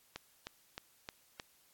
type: click train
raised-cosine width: 0.2 ms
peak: -24 dBFS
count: 5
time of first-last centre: 0.16-1.398 s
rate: 3.23 Hz
effects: white hiss -68 dBFS RMS until 1.73 s + AAC 64 kbps